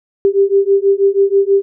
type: beating tone pair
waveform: sine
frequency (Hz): 392 / 398.2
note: G4 / G4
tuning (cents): 0 / +27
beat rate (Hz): 6.2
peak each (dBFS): -12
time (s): 0.25-1.62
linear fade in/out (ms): 0
effects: none